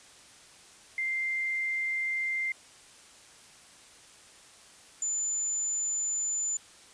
sine tone pair in turn, 2093 / 7040 Hz, C7 / A8, 0 / 0 cents, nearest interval octave + major sixth, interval 2100 cents, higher second, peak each -28 dBFS, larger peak neither, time 0.98-2.52 / 5.02-6.57 s, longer second, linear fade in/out 2 ms, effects white hiss -54 dBFS RMS until 6.93 s + resampled to 22050 Hz

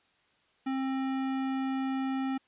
sine tone with hard clipping, 265.8 Hz, C4, 27 cents sharp, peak -31 dBFS, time 0.66-2.38 s, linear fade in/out 10 ms, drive 17 dB, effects white hiss -68 dBFS RMS until 2.47 s + resampled to 8000 Hz

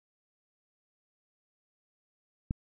click, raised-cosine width 5 ms, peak -18 dBFS, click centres 2.509 s, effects none

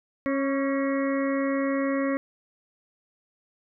harmonic tone with a mistuned harmonic, 273.5 Hz, C#4, 23 cents flat, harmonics 1 / 2 / 4 / 5 / 6 / 7 / 8, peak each -25 / -28 / -35 / -42 / -43 / -36 / -40 dBFS, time 0.26-2.17 s, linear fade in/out 0 ms, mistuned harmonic 4, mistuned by +37 cents, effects none

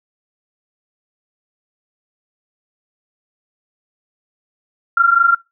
sine tone pair together, 1363.4 / 1388 Hz, F6 / F6, -42 / -11 cents, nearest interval unison, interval 31 cents, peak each -13 / -11 dBFS, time 4.97-5.35 s, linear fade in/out 5 ms, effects noise-tail reverb RT60 0.2 s tail -21 dB re dry

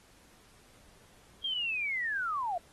sine linear sweep, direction down, 3242 to 659.3 Hz, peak -30 dBFS, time 1.44-2.58 s, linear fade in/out 5 ms, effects pink hiss -61 dBFS RMS until 2.72 s + AAC 32 kbps

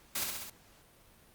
white noise with echo, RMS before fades -34 dBFS, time 0.15-0.24 s, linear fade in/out 5 ms, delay 65 ms, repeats 4, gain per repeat -3 dB, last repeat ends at 0.5 s, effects pink hiss -61 dBFS RMS until 1.34 s + Opus 48 kbps

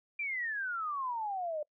sine exponential sweep, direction down, 2400 to 587.3 Hz, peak -33 dBFS, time 0.19-1.63 s, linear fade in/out 5 ms, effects noise-tail reverb RT60 0.1 s tail -23 dB re dry

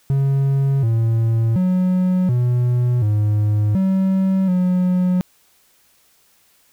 triangle tone with pitch steps, 137.3 / 113.7 / 183.4 / 122.8 / 105.1 / 190.6 / 181.6 Hz, C#3 / A#2 / F#3 / B2 / G#2 / G3 / F#3, -16 / -43 / -15 / -9 / +21 / -48 / -32 cents, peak -12 dBFS, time 0.1-5.21 s, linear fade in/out 0 ms, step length 730 ms, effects white hiss -57 dBFS RMS until 6.72 s

